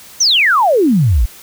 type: exponential sweep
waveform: sine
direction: down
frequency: 6400 to 48 Hz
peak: -8 dBFS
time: 0.2-1.26 s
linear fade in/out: 10 ms
effects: white hiss -38 dBFS RMS until 1.42 s